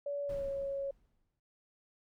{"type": "tone with pitch glide", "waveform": "sine", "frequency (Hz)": [571, 552.8], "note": ["D5", "C#5"], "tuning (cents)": [-49, -5], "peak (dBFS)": -34, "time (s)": [0.06, 0.91], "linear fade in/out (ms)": 5, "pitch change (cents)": -56, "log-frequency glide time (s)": [0.25, 0.44]}
{"type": "noise with exponential decay", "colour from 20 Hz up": "brown", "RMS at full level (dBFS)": -43, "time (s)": [0.29, 1.4], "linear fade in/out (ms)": 5, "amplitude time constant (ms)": 240}
{"effects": []}